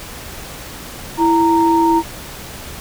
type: tone pair together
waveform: sine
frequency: 331.1 / 926 Hz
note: E4 / A#5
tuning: +8 / -12 cents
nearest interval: octave + tritone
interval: 1780 cents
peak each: -13 dBFS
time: 1.17-2.03 s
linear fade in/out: 50 ms
effects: pink hiss -32 dBFS RMS until 2.8 s